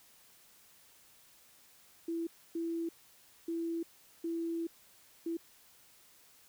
sine tone bursts at uneven times, 333.1 Hz, E4, 18 cents sharp, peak -33 dBFS, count 5, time 2.08-2.27 / 2.55-2.89 / 3.48-3.83 / 4.24-4.67 / 5.26-5.37 s, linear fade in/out 5 ms, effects white hiss -62 dBFS RMS until 6.48 s

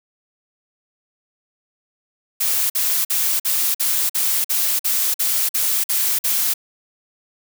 blue noise bursts, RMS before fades -19 dBFS, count 12, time 2.4-6.539 s, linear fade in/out 10 ms, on 300 ms, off 49 ms, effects none

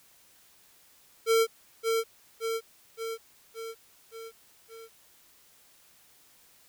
square tone with echo, 452.4 Hz, A4, 48 cents sharp, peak -21 dBFS, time 1.26-1.47 s, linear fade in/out 50 ms, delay 570 ms, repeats 6, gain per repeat -4 dB, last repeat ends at 4.89 s, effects white hiss -60 dBFS RMS until 6.68 s

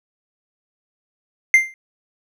triangle tone with exponential decay, 2093 Hz, C7, in tune, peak -3 dBFS, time 1.54-1.74 s, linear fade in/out 1 ms, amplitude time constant 43 ms, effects none

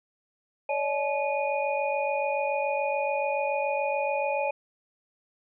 sine tone cluster, 563 / 610 / 856 / 2460 Hz, C#5 / D#5 / A5 / D#7, +27 / -34 / -48 / -20 cents, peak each -28 / -33 / -30 / -33 dBFS, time 0.69-4.51 s, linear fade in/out 5 ms, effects none

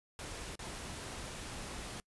pink noise with dropouts, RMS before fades -44 dBFS, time 0.19-2 s, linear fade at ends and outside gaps 1 ms, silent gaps 0.555-0.592 s, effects noise-tail reverb RT60 0.1 s tail -26 dB re dry + resampled to 24000 Hz

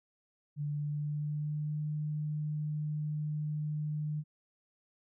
sine tone with pitch glide, 146.83 to 151.13 Hz, D3 to D3, 0 to +50 cents, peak -32 dBFS, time 0.56-4.24 s, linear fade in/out 50 ms, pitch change +50 cents, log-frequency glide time 0.68-1.81 s, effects none

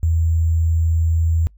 sine tone with sample-and-hold, 81.9 Hz, E2, 11 cents flat, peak -14 dBFS, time 0.03-1.47 s, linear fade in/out 0 ms, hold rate 7350 Hz, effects noise-tail reverb RT60 0.1 s tail -24 dB re dry + added 50 Hz sine -45 dBFS peak until 1.57 s

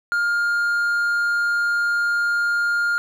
triangle tone, 1410 Hz, F6, 16 cents sharp, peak -16 dBFS, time 0.12-2.98 s, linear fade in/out 0 ms, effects none

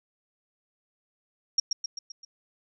sine tone with echo, 5588 Hz, F8, in tune, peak -18 dBFS, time 1.58-1.6 s, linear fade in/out 5 ms, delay 130 ms, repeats 5, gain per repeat -5 dB, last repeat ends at 2.25 s, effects none

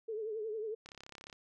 sine tone with vibrato, 434.9 Hz, A4, 20 cents flat, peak -36 dBFS, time 0.08-0.75 s, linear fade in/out 10 ms, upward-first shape triangle, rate 11 Hz, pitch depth 92 cents each way
click train, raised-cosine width 0.2 ms, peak -32 dBFS, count 17, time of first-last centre 0.86-1.328 s, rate 34.2 Hz
effects none

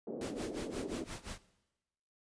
pink band-pass noise, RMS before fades -41 dBFS, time 0.07-1.04 s, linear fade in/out 2 ms, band 250 to 490 Hz, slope 24 dB/octave
pink noise with tremolo, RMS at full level -43 dBFS, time 0.21-1.38 s, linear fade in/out 2 ms, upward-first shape sine, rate 5.7 Hz, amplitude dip 90%
effects noise-tail reverb RT60 1.0 s tail -18 dB re dry + resampled to 22050 Hz

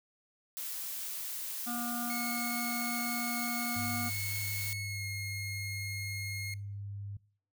blue noise, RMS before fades -39 dBFS, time 0.57-4.73 s, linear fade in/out 0 ms
harmonic tone, 239.6 Hz, A#3, 48 cents sharp, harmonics 1 / 3 / 5 / 6, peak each -37 / -42 / -44 / -45 dBFS, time 1.66-4.1 s, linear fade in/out 20 ms
sawtooth tone with pitch glide, 2188 to 2147 Hz, C#7 to C7, -23 to +44 cents, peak -35 dBFS, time 2.1-6.54 s, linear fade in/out 2 ms, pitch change -33 cents, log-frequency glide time 4.8-5.06 s
sine tone, 100.7 Hz, G2, 47 cents sharp, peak -38 dBFS, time 3.76-7.17 s, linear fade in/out 5 ms
effects noise-tail reverb RT60 0.5 s tail -22 dB re dry

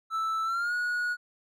triangle tone with pitch glide, 1318.5 to 1454.5 Hz, E6 to F#6, 0 to -30 cents, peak -25 dBFS, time 0.1-1.17 s, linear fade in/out 50 ms, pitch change +170 cents, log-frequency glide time 0.44-0.74 s, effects none

